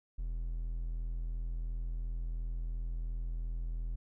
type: tone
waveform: triangle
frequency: 41.43 Hz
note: E1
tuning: 9 cents sharp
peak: -32 dBFS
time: 0.18-3.96 s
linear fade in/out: 10 ms
effects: none